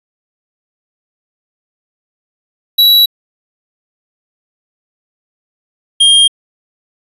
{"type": "tone pair in turn", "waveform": "square", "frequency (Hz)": [3914, 3219], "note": ["B7", "G7"], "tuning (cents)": [-16, 45], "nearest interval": "minor third", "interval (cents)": 339, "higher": "first", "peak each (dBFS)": -5, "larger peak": "neither", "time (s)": [[2.78, 3.06], [6, 6.28]], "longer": "neither", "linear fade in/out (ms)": 10, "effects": ["resampled to 32000 Hz"]}